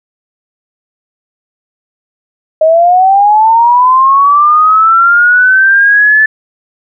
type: linear sweep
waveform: sine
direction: up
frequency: 622.3 to 1751 Hz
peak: -3 dBFS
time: 2.61-6.26 s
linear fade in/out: 5 ms
effects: none